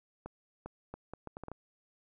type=accelerating click train; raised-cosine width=1 ms; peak=-28 dBFS; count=9; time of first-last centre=0.26-1.516 s; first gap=400 ms; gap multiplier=0.7; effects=none